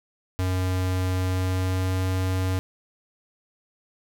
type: tone with pitch glide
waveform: square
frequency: 92.4 to 93.26 Hz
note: F#2 to F#2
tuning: -2 to +14 cents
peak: -23 dBFS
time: 0.39-2.59 s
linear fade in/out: 0 ms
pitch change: +16 cents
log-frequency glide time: 1.16-2.03 s
effects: none